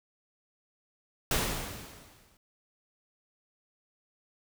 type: noise with exponential decay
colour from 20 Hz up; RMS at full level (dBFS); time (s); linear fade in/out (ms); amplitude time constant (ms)
pink; -26; 1.31-2.37; 2; 230
effects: none